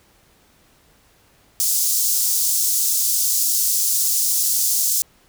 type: high-pass noise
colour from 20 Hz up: pink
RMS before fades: -19 dBFS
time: 1.6-5.02 s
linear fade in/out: 0 ms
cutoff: 5700 Hz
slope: 24 dB/octave
effects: pink hiss -56 dBFS RMS until 5.28 s